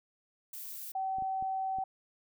violet noise, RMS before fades -43 dBFS, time 0.53-0.92 s, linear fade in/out 5 ms
sine tone, 765 Hz, G5, 42 cents flat, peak -31 dBFS, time 0.95-1.84 s, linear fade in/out 5 ms
clicks, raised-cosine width 3 ms, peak -36 dBFS, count 4, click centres 1.185 / 1.223 / 1.425 / 1.786 s
effects none

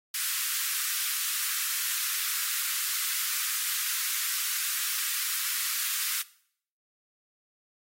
white high-pass noise, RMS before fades -30 dBFS, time 0.14-6.22 s, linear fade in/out 5 ms, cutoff 1200 Hz, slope 48 dB/octave, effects noise-tail reverb RT60 0.6 s tail -19 dB re dry + AAC 48 kbps

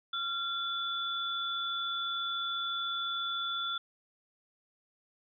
sine tone pair together, 1377 / 3466 Hz, F6 / A7, -25 / -27 cents, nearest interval octave + major third, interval 1598 cents, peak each -35 / -34 dBFS, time 0.13-3.78 s, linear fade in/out 5 ms, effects none

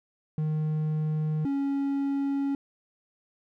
triangle tone pair in turn, 154.5 / 277.9 Hz, D#3 / C#4, -12 / +4 cents, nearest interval minor seventh, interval 1016 cents, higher second, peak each -23 dBFS, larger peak neither, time 0.38-1.45 / 1.45-2.55 s, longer second, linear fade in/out 2 ms, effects none

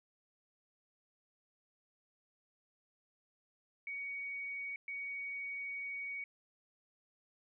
sine tone bursts at uneven times, 2244 Hz, C#7, 21 cents sharp, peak -39 dBFS, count 2, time 3.87-4.76 / 4.88-6.24 s, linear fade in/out 2 ms, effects none

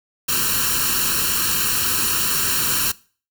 white noise with comb filter, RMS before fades -20 dBFS, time 0.28-2.92 s, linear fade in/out 10 ms, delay 0.71 ms, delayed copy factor +0.85, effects noise-tail reverb RT60 0.4 s tail -21 dB re dry

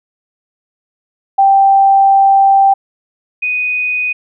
sine tone pair in turn, 784 / 2489 Hz, G5 / D#7, 0 / 0 cents, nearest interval octave + minor sixth, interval 2000 cents, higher second, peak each -5 / -13 dBFS, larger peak first, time 1.38-2.74 / 3.42-4.13 s, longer first, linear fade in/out 10 ms, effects none

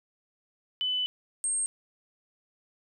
sine tone pair in turn, 3001 / 8503 Hz, F#7 / C9, +24 / +27 cents, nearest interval octave + tritone, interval 1803 cents, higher second, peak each -26 dBFS, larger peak neither, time 0.81-1.06 / 1.44-1.66 s, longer first, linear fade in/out 0 ms, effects none

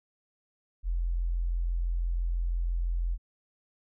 sine tone, 43 Hz, F1, 26 cents flat, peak -26 dBFS, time 0.83-3.18 s, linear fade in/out 50 ms, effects none

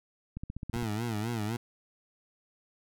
click train, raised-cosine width 5 ms, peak -25 dBFS, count 8, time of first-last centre 0.37-0.828 s, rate 15.3 Hz
20% pulse tone with vibrato, 111.6 Hz, A2, 25 cents sharp, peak -26 dBFS, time 0.73-1.57 s, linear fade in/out 10 ms, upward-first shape sine, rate 3.9 Hz, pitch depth 130 cents each way
effects none

